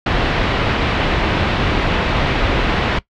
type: low-pass noise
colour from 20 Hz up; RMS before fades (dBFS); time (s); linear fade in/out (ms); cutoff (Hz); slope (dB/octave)
pink; -17; 0.06-2.99; 5; 3500; 24
effects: noise-tail reverb RT60 0.1 s tail -19 dB re dry